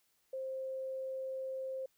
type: tone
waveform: sine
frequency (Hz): 527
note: C5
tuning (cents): +12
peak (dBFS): -37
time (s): 0.33-1.86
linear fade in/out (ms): 5
effects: white hiss -75 dBFS RMS until 1.97 s